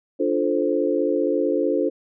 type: chord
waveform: sine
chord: D minor seventh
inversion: none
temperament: equal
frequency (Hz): 293.7 / 349.2 / 440 / 523.3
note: D4 / F4 / A4 / C5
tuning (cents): 0 / 0 / 0 / 0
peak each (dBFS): -24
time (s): 0.19-1.9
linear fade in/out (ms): 20
effects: none